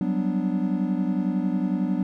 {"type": "chord", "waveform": "triangle", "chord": "G major seventh", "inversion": "third", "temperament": "equal", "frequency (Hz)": [185, 196, 246.9, 293.7], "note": ["F#3", "G3", "B3", "D4"], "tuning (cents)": [0, 0, 0, 0], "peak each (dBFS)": [-24, -26, -26, -27], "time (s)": [0.01, 2.03], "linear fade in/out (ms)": 2, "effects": []}